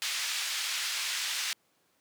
white band-pass noise, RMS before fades -33 dBFS, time 0.02-1.53 s, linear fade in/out 0 ms, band 1800 to 5100 Hz, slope 12 dB/octave, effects pink hiss -70 dBFS RMS until 2 s + high-pass 200 Hz 12 dB/octave

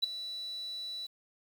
sine tone with ADSR envelope, 3950 Hz, B7, in tune, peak -21 dBFS, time 0.02-1.07 s, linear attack 19 ms, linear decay 7 ms, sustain -16 dB, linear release 13 ms, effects tanh soft clip ceiling -21 dBFS + 9-bit

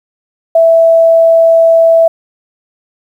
sine tone, 659.3 Hz, E5, in tune, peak -3 dBFS, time 0.55-2.08 s, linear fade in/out 5 ms, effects 7-bit

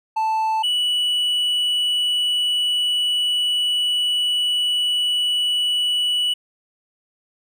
triangle tone pair in turn, 880 / 2950 Hz, A5 / F#7, 0 / -6 cents, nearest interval octave + major sixth, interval 2094 cents, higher second, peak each -16 dBFS, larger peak neither, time 0.16-0.63 / 0.63-6.34 s, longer second, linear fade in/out 10 ms, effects none

